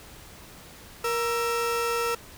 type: tone pair together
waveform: 35% pulse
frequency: 470 / 1333 Hz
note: A#4 / E6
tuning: +14 / +19 cents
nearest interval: octave + tritone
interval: 1805 cents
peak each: -25 / -27 dBFS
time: 1.04-2.15 s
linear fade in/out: 5 ms
effects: pink hiss -47 dBFS RMS until 2.37 s